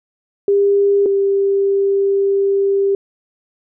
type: tone pair in turn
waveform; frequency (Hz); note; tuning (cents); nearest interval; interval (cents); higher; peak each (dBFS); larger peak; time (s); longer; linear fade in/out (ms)
sine; 400.9 / 395.2; G4 / G4; +39 / +14; unison; 25; first; -10 / -12; first; 0.48-1.06 / 1.06-2.95; second; 2
effects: none